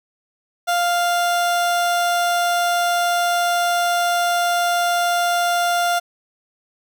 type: tone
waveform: 30% pulse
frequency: 698.5 Hz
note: F5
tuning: in tune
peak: -14 dBFS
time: 0.67-6 s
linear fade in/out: 20 ms
effects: none